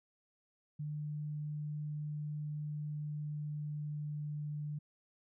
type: tone with pitch glide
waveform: sine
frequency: 149.7 to 148.75 Hz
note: D3 to D3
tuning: +33 to +22 cents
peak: -37 dBFS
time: 0.79-4.79 s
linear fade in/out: 10 ms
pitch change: -11 cents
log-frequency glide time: 2.66-4.44 s
effects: none